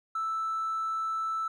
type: tone with hard clipping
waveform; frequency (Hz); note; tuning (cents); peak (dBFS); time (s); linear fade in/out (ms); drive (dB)
sine; 1318.5; E6; 0; -29; 0.15-1.48; 5; 1
effects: none